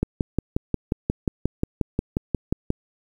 click train, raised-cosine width 3 ms, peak -8 dBFS, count 16, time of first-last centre 0.03-2.704 s, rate 5.61 Hz, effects 8-bit

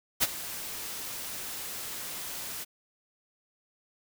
white noise with ADSR envelope, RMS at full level -22 dBFS, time 0.2-2.65 s, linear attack 31 ms, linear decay 29 ms, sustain -16 dB, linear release 23 ms, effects none

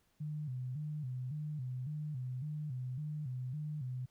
sine tone with vibrato, 138.59 Hz, C#3, in tune, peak -37 dBFS, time 0.2-4.06 s, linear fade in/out 10 ms, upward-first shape square, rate 1.8 Hz, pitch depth 150 cents each way, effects pink hiss -75 dBFS RMS until 4.1 s

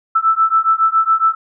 sine beating tone pair, 1317 / 1324.2 Hz, E6 / E6, -2 / +7 cents, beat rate 7.2 Hz, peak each -14 dBFS, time 0.15-1.35 s, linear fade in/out 10 ms, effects none

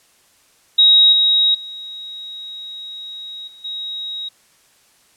sine tone with level steps, 3800 Hz, A#7, 33 cents sharp, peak -7 / -11 / -29 / -40 / -24 dBFS, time 0.78-4.29 s, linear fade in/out 10 ms, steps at 1.12 / 1.54 / 3.47 / 3.64 s, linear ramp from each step 10 ms, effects white hiss -55 dBFS RMS until 5.16 s + low-pass 11000 Hz 12 dB/octave

